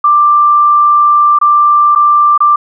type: tone with dropouts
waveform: sine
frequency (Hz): 1181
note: D6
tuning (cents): +9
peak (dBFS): -4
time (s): 0.04-2.56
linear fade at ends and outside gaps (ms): 5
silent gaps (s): 1.388-1.413 / 1.951-1.958 / 2.378-2.404
effects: none